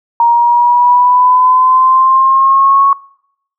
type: exponential sweep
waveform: sine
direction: up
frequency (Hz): 936 to 1108.7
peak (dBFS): -5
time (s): 0.2-2.93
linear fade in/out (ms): 2
effects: noise-tail reverb RT60 0.7 s tail -23 dB re dry